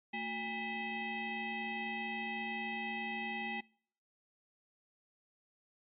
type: tone with frequency modulation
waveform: sine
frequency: 1400 Hz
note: F6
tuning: 4 cents sharp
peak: -36 dBFS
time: 0.13-3.61 s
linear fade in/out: 10 ms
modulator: 588 Hz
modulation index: 2.4
effects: noise-tail reverb RT60 0.6 s tail -26 dB re dry + MP3 32 kbps